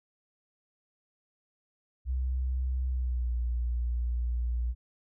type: tone with pitch glide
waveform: sine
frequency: 64 to 59.71 Hz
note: C2 to A#1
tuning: -38 to +42 cents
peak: -27 dBFS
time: 2.05-4.75 s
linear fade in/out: 50 ms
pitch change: -120 cents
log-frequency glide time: 2.88-3.33 s
effects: none